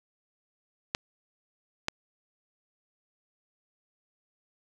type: clicks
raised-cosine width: 0.2 ms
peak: -10 dBFS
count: 2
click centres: 0.949 / 1.884 s
effects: none